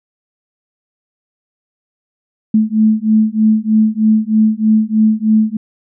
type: beating tone pair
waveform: sine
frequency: 215.8 / 219 Hz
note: A3 / A3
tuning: -33 / -8 cents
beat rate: 3.2 Hz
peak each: -12 dBFS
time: 2.54-5.57 s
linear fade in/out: 5 ms
effects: none